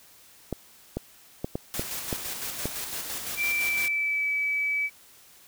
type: clicks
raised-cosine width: 2 ms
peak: -15 dBFS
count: 7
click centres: 0.527 / 0.97 / 1.445 / 1.555 / 1.795 / 2.128 / 2.656 s
type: noise with tremolo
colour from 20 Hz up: white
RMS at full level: -33 dBFS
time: 1.74-3.88 s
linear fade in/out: 0 ms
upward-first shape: square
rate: 5.9 Hz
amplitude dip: 35%
type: tone with pitch glide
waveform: sine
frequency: 2349 to 2293 Hz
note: D7 to D7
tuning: 0 to -42 cents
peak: -24 dBFS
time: 3.36-4.9 s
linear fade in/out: 50 ms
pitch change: -42 cents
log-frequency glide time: 3.5-4.28 s
effects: white hiss -54 dBFS RMS until 5.47 s